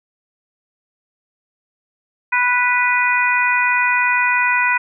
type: harmonic tone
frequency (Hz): 493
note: B4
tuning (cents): -3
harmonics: 2 / 3 / 4 / 5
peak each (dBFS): -19 / -19 / -19 / -19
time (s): 2.32-4.78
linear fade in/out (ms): 10
effects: none